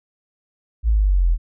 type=exponential sweep; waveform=sine; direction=down; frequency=57.3 to 40 Hz; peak=-13 dBFS; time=0.83-1.38 s; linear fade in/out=50 ms; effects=none